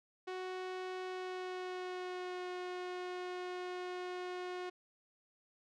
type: tone with pitch glide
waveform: sawtooth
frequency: 370 to 362 Hz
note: F#4 to F#4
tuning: 0 to -38 cents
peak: -36 dBFS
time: 0.27-4.7 s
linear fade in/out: 10 ms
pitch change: -38 cents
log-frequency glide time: 1.05-2.49 s
effects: low-pass 4000 Hz 12 dB/octave